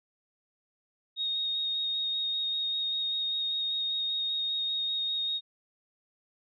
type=tone with vibrato; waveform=sine; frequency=3729 Hz; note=A#7; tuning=in tune; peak=-28 dBFS; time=1.16-5.41 s; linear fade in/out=50 ms; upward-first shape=square; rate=5.1 Hz; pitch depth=9 cents each way; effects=none